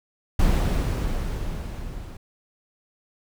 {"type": "noise with level ramp", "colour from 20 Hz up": "brown", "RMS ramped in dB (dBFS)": [-18, -37], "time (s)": [0.39, 2.17], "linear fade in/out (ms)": 5, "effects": []}